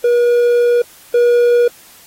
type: tone pair in turn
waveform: triangle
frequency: 480.4 / 480.4 Hz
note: B4 / B4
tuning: -48 / -48 cents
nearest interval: unison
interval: 0 cents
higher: neither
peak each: -7 / -6 dBFS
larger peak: second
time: 0.04-0.82 / 1.14-1.68 s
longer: first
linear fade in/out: 5 ms
effects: white hiss -43 dBFS RMS until 2.06 s + AAC 48 kbps